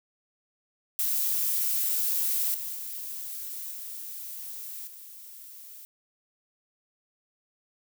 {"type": "noise with level steps", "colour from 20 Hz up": "violet", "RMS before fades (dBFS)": [-27, -35, -37, -39, -46], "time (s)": [0.99, 5.85], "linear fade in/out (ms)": 0, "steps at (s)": [2.54, 2.74, 3.71, 4.87], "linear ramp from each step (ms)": 5, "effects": []}